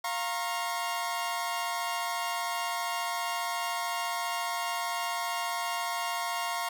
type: chord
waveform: sawtooth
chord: Bb minor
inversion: second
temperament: equal with one note detuned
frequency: 698.5 / 932.3 / 1085.3 Hz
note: F5 / Bb5 / Db6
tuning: 0 / 0 / -37 cents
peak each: -31 dBFS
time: 0.04-6.69 s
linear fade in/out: 5 ms
effects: none